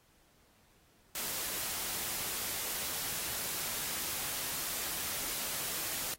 white noise, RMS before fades -37 dBFS, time 1.15-6.14 s, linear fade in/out 2 ms, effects pink hiss -67 dBFS RMS until 6.18 s + AAC 48 kbps

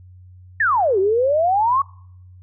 sine exponential two-way sweep, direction down then up, 1873 to 370 to 1136 Hz, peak -14 dBFS, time 0.6-1.82 s, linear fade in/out 5 ms, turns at 0.99 s, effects noise-tail reverb RT60 0.7 s tail -26 dB re dry + added 91 Hz sine -41 dBFS peak until 2.42 s

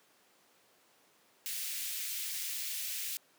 white high-pass noise, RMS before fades -38 dBFS, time 1.46-3.17 s, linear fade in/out 0 ms, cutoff 2000 Hz, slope 24 dB/octave, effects pink hiss -66 dBFS RMS until 3.38 s + high-pass 300 Hz 12 dB/octave

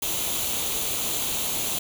white noise with comb filter, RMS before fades -27 dBFS, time 0.02-1.79 s, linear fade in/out 5 ms, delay 0.29 ms, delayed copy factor +0.6, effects none

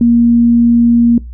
sine tone, 235.5 Hz, A#3, 18 cents sharp, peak -5 dBFS, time 0.01-1.18 s, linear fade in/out 2 ms, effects noise-tail reverb RT60 0.2 s tail -21 dB re dry + added 60 Hz sine -25 dBFS peak until 1.33 s

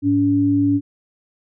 sine tone pair together, 106.21 / 284.7 Hz, G#2 / C#4, +39 / +46 cents, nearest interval octave + perfect fourth, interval 1707 cents, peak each -22 / -14 dBFS, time 0.02-0.81 s, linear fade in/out 50 ms, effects none

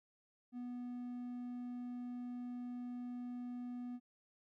triangle tone, 245.3 Hz, B3, 12 cents flat, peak -40 dBFS, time 0.52-4 s, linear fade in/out 50 ms, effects none

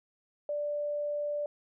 sine tone, 587.3 Hz, D5, in tune, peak -30 dBFS, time 0.49-1.46 s, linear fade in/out 2 ms, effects none

